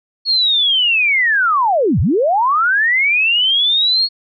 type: linear two-way sweep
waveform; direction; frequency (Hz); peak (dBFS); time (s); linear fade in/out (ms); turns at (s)
sine; down then up; 4365 to 69.3 to 4365; -11; 0.25-4.09; 50; 2
effects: none